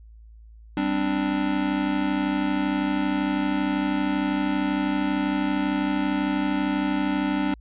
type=chord; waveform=square; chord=G suspended fourth; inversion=none; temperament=just; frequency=196 / 261.3 / 294 Hz; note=G3 / C4 / D4; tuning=0 / -2 / +2 cents; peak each=-29 / -29 / -25 dBFS; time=0.77-7.54 s; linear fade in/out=2 ms; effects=added 55 Hz sine -44 dBFS peak until 7.6 s + resampled to 8000 Hz